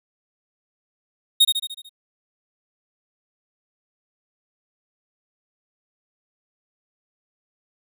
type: tone with echo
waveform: 45% pulse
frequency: 3729 Hz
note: A#7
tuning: in tune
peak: -11 dBFS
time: 1.4-1.45 s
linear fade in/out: 10 ms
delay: 74 ms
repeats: 6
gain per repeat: -5 dB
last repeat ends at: 1.894 s
effects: none